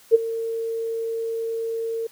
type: tone with ADSR envelope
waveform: sine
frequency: 454.8 Hz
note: A#4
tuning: 43 cents flat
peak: -7 dBFS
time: 0.11-2.07 s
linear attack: 35 ms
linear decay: 21 ms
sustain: -17 dB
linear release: 6 ms
effects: white hiss -52 dBFS RMS until 2.11 s + high-pass 80 Hz 12 dB/octave